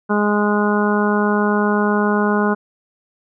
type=harmonic tone; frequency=207.7 Hz; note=G#3; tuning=in tune; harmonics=1 / 2 / 3 / 4 / 5 / 6 / 7; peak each=-17 / -20 / -26 / -25 / -24 / -27 / -24 dBFS; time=0.09-2.55 s; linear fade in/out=20 ms; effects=none